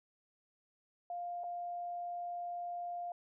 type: tone with dropouts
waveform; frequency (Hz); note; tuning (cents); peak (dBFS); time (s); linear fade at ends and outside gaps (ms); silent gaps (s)
sine; 701; F5; +6; -38; 1.1-3.12; 2; 1.436-1.44
effects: none